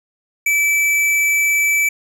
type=tone; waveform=square; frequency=2311 Hz; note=D7; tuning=28 cents flat; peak=-14 dBFS; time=0.46-1.89 s; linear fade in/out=5 ms; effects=none